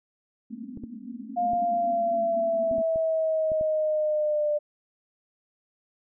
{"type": "band-pass noise", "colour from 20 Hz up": "white", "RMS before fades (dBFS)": -39, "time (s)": [0.5, 2.82], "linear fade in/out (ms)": 5, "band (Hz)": [210, 270], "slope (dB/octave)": 96}
{"type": "clicks", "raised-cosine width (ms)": 3, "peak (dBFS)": -27, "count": 8, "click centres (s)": [0.774, 0.837, 1.534, 2.713, 2.783, 2.959, 3.518, 3.611]}
{"type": "exponential sweep", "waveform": "sine", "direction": "down", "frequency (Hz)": [709, 593], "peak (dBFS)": -22, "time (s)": [1.36, 4.59], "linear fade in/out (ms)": 20}
{"effects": []}